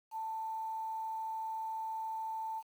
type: tone with quantisation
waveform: sine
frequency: 887 Hz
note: A5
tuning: 14 cents sharp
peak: -36 dBFS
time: 0.11-2.63 s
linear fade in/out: 50 ms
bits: 10
effects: none